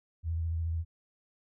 sine tone with vibrato, 82.41 Hz, E2, in tune, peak -29 dBFS, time 0.23-0.85 s, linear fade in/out 50 ms, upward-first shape square, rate 14 Hz, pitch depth 27 cents each way, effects none

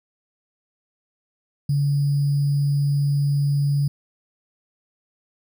sine tone with sample-and-hold, 142.6 Hz, C#3, 49 cents sharp, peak -17 dBFS, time 1.69-3.88 s, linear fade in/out 5 ms, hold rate 4900 Hz, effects none

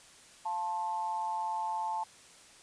sine tone with amplitude modulation, 880 Hz, A5, in tune, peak -28 dBFS, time 0.45-2.04 s, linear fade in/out 10 ms, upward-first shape sine, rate 183 Hz, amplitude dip 70%, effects white hiss -56 dBFS RMS until 2.62 s + resampled to 22050 Hz

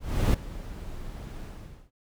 brown noise with ADSR envelope, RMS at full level -20 dBFS, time 0-1.91 s, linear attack 340 ms, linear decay 5 ms, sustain -18 dB, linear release 460 ms, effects none

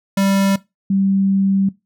square / sine tone pair in turn, 195.8 / 194.72 Hz, G3 / G3, -2 / -11 cents, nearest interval unison, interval 9 cents, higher first, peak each -14 / -13 dBFS, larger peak second, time 0.17-0.56 / 0.9-1.69 s, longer second, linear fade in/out 5 ms, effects noise-tail reverb RT60 0.2 s tail -19 dB re dry

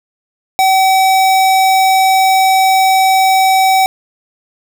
square tone, 763 Hz, G5, 47 cents flat, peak -8 dBFS, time 0.59-3.86 s, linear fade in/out 0 ms, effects 7-bit

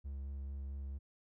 triangle tone with vibrato, 68.9 Hz, C#2, 10 cents flat, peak -38 dBFS, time 0.04-0.99 s, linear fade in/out 20 ms, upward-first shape sine, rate 4.5 Hz, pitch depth 17 cents each way, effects none

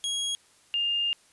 sawtooth / sine tone pair in turn, 3300 / 2813 Hz, G#7 / F7, -12 / +12 cents, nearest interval minor third, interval 276 cents, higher first, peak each -24 dBFS, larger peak neither, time 0.04-0.35 / 0.74-1.13 s, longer second, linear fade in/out 0 ms, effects white hiss -60 dBFS RMS until 1.32 s + resampled to 24000 Hz

